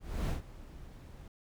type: noise with ADSR envelope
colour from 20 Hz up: brown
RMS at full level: -31 dBFS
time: 0-1.28 s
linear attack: 290 ms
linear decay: 120 ms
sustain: -18 dB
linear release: 3 ms
effects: none